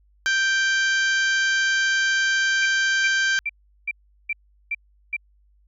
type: harmonic tone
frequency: 784 Hz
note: G5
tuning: in tune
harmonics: 2 / 3 / 4 / 5 / 6 / 7 / 8 / 9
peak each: -19 / -32 / -29 / -37 / -33 / -39 / -34 / -41 dBFS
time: 0.26-3.39 s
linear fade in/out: 0 ms
type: tone bursts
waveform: sine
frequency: 2349 Hz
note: D7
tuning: in tune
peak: -22 dBFS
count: 7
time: 2.62-5.166 s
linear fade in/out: 5 ms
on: 38 ms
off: 380 ms
effects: added 50 Hz sine -56 dBFS peak until 5.67 s